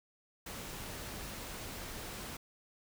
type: noise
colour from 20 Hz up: pink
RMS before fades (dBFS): -44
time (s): 0.46-2.37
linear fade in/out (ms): 5
effects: none